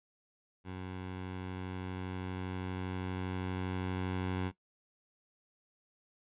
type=tone with level ramp; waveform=15% pulse; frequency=92.5 Hz; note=F#2; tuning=in tune; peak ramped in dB=-34 to -26 dBFS; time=0.64-4.52 s; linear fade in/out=50 ms; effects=noise-tail reverb RT60 0.1 s tail -17 dB re dry + resampled to 8000 Hz